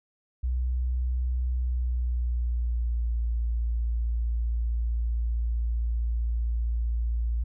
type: tone with pitch glide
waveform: sine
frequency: 62.2 to 57.7 Hz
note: B1 to A#1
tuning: +13 to -17 cents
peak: -24 dBFS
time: 0.43-7.44 s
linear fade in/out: 10 ms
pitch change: -130 cents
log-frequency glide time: 1.52-3.19 s
effects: none